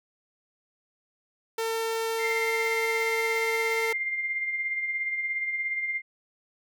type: tone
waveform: sawtooth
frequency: 451.4 Hz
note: A4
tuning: 44 cents sharp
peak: -23 dBFS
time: 1.58-3.93 s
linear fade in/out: 5 ms
type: tone with tremolo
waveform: sine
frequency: 2100 Hz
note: C7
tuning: 6 cents sharp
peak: -25 dBFS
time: 2.18-6.02 s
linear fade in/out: 50 ms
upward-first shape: sine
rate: 17 Hz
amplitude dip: 45%
effects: none